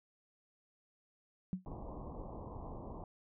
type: tone with exponential decay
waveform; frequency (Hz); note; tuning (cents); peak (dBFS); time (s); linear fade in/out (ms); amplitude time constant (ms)
sine; 185; F#3; 0; -30; 1.53-1.65; 0; 25
type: low-pass noise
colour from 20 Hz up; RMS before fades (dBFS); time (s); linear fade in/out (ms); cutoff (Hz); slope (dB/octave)
pink; -46; 1.66-3.04; 2; 1100; 96
effects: none